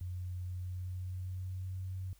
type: tone with pitch glide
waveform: sine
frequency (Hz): 90.3 to 93.43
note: F#2 to F#2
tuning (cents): -42 to +17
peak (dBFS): -37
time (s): 0.01-2.13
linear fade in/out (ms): 0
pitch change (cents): +59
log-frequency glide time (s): 0.45-1.85
effects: added 50 Hz sine -62 dBFS peak until 2.19 s + white hiss -68 dBFS RMS until 2.19 s